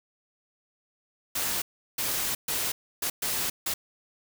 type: noise bursts at uneven times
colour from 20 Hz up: white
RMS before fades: -29 dBFS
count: 6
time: 1.35-1.62 / 1.98-2.35 / 2.48-2.72 / 3.02-3.1 / 3.22-3.5 / 3.66-3.74 s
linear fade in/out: 5 ms
effects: none